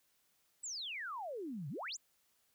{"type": "exponential two-way sweep", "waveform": "sine", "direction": "down then up", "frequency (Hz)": [8130, 130, 8130], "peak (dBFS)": -40, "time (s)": [0.63, 1.97], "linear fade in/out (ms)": 10, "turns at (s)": 1.69, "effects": ["white hiss -75 dBFS RMS until 2.54 s"]}